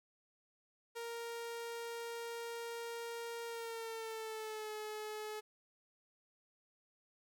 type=tone with pitch glide; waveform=sawtooth; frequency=466.2 to 427.5 Hz; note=A#4 to A4; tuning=0 to -50 cents; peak=-38 dBFS; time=0.95-5.41 s; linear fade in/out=20 ms; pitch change=-150 cents; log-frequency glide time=3.46-4.72 s; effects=none